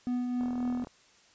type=tone with tremolo; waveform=triangle; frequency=246.9 Hz; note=B3; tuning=in tune; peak=-25 dBFS; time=0.07-0.84 s; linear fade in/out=0 ms; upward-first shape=triangle; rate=3.7 Hz; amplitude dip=35%
type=click train; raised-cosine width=1 ms; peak=-30 dBFS; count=20; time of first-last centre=0.41-0.871 s; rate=41.2 Hz
effects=white hiss -61 dBFS RMS until 1.34 s + resampled to 16000 Hz